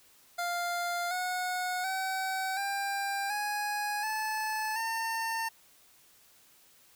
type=tone with pitch steps; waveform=25% pulse; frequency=698.5 / 729.4 / 761.7 / 795.4 / 830.7 / 867.4 / 905.8 Hz; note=F5 / F#5 / G5 / G5 / G#5 / A5 / A#5; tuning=0 / -25 / -50 / +25 / 0 / -25 / -50 cents; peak=-27 dBFS; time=0.38-5.49 s; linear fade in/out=10 ms; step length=730 ms; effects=white hiss -61 dBFS RMS until 6.95 s